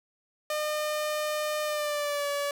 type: tone with pitch glide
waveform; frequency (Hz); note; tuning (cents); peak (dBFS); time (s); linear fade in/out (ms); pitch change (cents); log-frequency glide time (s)
sawtooth; 606 to 572; D#5 to D5; -46 to -46; -24; 0.5-2.51; 2; -100; 1.64-2.28
effects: none